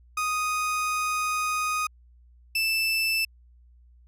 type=tone pair in turn; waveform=30% pulse; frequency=1244.5 / 2644 Hz; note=D#6 / E7; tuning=0 / +5 cents; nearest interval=octave + minor second; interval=1305 cents; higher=second; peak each=-22 / -20 dBFS; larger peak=second; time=0.17-1.87 / 2.55-3.25 s; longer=first; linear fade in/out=5 ms; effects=added 60 Hz sine -52 dBFS peak until 4.07 s + resampled to 32000 Hz